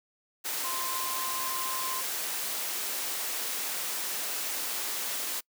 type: tone in noise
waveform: sine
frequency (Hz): 1044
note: C6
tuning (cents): -4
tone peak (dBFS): -35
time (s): 0.63-2.02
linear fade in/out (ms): 20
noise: white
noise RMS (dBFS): -33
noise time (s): 0.44-5.41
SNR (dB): -5
effects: noise-tail reverb RT60 0.1 s tail -26 dB re dry + high-pass 300 Hz 12 dB/octave